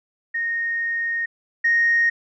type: tone pair in turn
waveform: sine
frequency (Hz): 1854 / 1862.2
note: A#6 / A#6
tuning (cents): -10 / -2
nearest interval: unison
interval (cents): 8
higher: second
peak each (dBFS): -21 / -14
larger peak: second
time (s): 0.34-1.26 / 1.64-2.1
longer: first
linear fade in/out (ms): 10
effects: tanh soft clip ceiling -10 dBFS